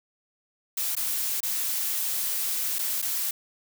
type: noise with dropouts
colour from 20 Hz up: blue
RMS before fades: -28 dBFS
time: 0.77-3.31 s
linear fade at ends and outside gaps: 5 ms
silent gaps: 0.953-0.966 / 1.405-1.43 / 2.786-2.79 / 3.018-3.024 s
effects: none